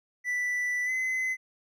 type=tone with pitch glide; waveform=triangle; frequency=1975.5 to 2038 Hz; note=B6 to C7; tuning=0 to -46 cents; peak=-25 dBFS; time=0.24-1.37 s; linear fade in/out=50 ms; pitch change=+54 cents; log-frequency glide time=0.85-0.91 s; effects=none